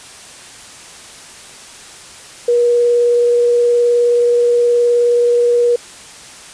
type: tone with vibrato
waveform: sine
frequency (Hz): 479.7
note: A#4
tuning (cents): +50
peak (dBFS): -9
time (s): 2.48-5.76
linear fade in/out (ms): 5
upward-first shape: sine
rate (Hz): 19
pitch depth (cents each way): 9
effects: white hiss -36 dBFS RMS until 6.53 s + resampled to 22050 Hz